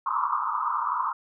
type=band-pass noise; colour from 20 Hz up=pink; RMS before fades=-27 dBFS; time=0.06-1.13 s; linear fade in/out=5 ms; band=930 to 1300 Hz; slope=96 dB/octave; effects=none